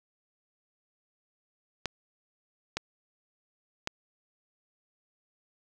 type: clicks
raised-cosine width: 0.2 ms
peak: -13 dBFS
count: 3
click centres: 1.857 / 2.77 / 3.874 s
effects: none

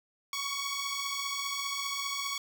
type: beating tone pair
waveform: 10% pulse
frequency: 1108.7 / 1123.7 Hz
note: C#6 / C#6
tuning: 0 / +23 cents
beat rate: 15 Hz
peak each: -28 / -26 dBFS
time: 0.33-2.38 s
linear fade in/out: 2 ms
effects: none

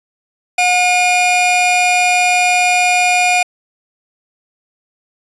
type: tone pair together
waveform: 45% pulse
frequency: 723 / 2432 Hz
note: F#5 / D#7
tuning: -40 / -40 cents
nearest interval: octave + major sixth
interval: 2100 cents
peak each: -13 dBFS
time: 0.58-3.43 s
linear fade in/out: 5 ms
effects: resampled to 22050 Hz

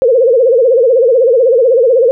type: tone with vibrato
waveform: sine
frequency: 492.1 Hz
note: B4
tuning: 6 cents flat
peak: -5 dBFS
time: 0.02-2.11 s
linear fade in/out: 0 ms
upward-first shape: sine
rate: 16 Hz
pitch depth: 160 cents each way
effects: none

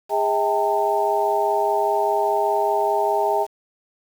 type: tone cluster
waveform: sine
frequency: 410.2 / 641 / 797 / 902 Hz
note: G#4 / E5 / G5 / A5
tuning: -21 / -49 / +28 / +43 cents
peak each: -23 dBFS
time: 0.09-3.47 s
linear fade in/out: 50 ms
effects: 7-bit

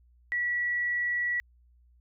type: tone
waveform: sine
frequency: 1940 Hz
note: B6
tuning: 31 cents flat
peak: -26 dBFS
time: 0.32-1.4 s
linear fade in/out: 0 ms
effects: added 60 Hz sine -58 dBFS peak until 2 s

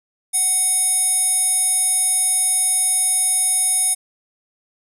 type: tone with band-pass filter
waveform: square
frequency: 740 Hz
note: F#5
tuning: in tune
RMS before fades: -18 dBFS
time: 0.33-3.95 s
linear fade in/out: 20 ms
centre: 9900 Hz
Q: 9.6
effects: none

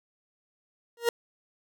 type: tone with exponential growth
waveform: 40% pulse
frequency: 470 Hz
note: A#4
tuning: 14 cents sharp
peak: -17 dBFS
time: 0.97-1.09 s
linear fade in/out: 2 ms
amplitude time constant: 25 ms
effects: none

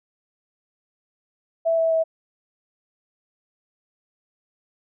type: tone with pitch steps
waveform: sine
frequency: 659.3 / 653.6 / 648 Hz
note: E5 / E5 / E5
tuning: 0 / -15 / -30 cents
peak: -17 dBFS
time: 1.65-2.04 s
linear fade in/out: 20 ms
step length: 130 ms
effects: none

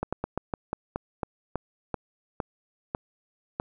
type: slowing click train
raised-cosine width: 1 ms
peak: -14 dBFS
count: 13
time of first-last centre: 0.03-3.599 s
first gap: 96 ms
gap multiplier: 1.19
effects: none

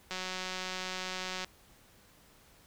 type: click train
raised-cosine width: 0.2 ms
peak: -20 dBFS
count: 248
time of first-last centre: 0.11-1.445 s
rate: 185 Hz
effects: pink hiss -61 dBFS RMS until 2.66 s

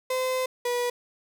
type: tone pair in turn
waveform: 35% pulse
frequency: 514 / 486.6 Hz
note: C5 / B4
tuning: -31 / -26 cents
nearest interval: minor second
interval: 95 cents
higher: first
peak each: -23 dBFS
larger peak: neither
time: 0.1-0.46 / 0.65-0.9 s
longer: first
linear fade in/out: 5 ms
effects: none

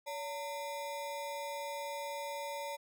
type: ring-modulated tone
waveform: square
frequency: 740 Hz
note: F#5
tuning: in tune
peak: -36 dBFS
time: 0.06-2.77 s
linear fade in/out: 20 ms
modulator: 172 Hz
effects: none

